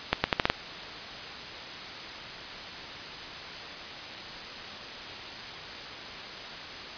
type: accelerating click train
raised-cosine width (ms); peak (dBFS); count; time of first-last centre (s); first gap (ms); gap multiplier
0.3; -5; 6; 0.13-0.5; 110; 0.8
effects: white hiss -39 dBFS RMS until 6.97 s + resampled to 11025 Hz